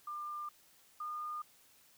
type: tone pair in turn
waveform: sine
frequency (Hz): 1197 / 1216.5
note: D6 / D#6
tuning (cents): +33 / -39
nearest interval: unison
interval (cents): 28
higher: second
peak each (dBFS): -39 / -38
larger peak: second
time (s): 0.07-0.49 / 1-1.42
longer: neither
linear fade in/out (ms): 5
effects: white hiss -65 dBFS RMS until 1.97 s